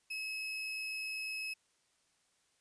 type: tone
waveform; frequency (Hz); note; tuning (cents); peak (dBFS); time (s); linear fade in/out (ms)
35% pulse; 2574; E7; -42; -36; 0.1-1.54; 10
effects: white hiss -74 dBFS RMS until 2.6 s + resampled to 22050 Hz